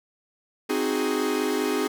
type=chord; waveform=45% pulse; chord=Ab dominant seventh; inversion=first; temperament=equal; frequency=261.6 / 311.1 / 370 / 415.3 Hz; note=C4 / Eb4 / Gb4 / Ab4; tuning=0 / 0 / 0 / 0 cents; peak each=-29 / -29 / -30 / -27 dBFS; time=0.69-1.88 s; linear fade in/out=10 ms; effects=none